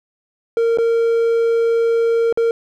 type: tone with dropouts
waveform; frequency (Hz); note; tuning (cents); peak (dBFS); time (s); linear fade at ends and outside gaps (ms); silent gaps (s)
triangle; 461.1; A#4; -19; -11; 0.57-2.51; 1; 0.774-0.785 / 2.326-2.374
effects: none